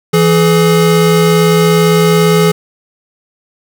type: tone pair together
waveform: square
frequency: 166.82 / 422.8 Hz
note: E3 / G#4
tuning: +21 / +31 cents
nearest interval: octave + major third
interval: 1610 cents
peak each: -10 dBFS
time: 0.13-2.52 s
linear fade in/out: 10 ms
effects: none